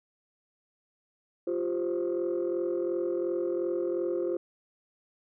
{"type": "chord", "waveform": "sine", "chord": "F suspended second", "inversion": "none", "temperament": "equal", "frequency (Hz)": [349.2, 392, 523.3], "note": ["F4", "G4", "C5"], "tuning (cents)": [0, 0, 0], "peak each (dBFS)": [-28, -33, -32], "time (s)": [1.47, 4.37], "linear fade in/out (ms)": 5, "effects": ["tanh soft clip ceiling -22 dBFS"]}